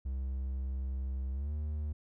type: tone with pitch glide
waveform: triangle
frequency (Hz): 65.8 to 75.15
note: C2 to D2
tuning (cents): +10 to +40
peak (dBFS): -31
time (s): 0.05-1.93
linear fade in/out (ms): 10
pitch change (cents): +230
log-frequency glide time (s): 1.32-1.53
effects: none